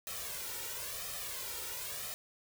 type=noise with flanger; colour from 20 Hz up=white; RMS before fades=-41 dBFS; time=0.07-2.14 s; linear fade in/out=0 ms; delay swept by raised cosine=1.6 to 2.17 ms; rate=0.98 Hz; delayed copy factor=+0.75; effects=none